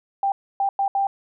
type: tone bursts at uneven times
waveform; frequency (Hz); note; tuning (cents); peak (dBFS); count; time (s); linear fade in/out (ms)
sine; 790; G5; +13; -18; 4; 0.23-0.32 / 0.6-0.69 / 0.79-0.88 / 0.95-1.07; 2
effects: none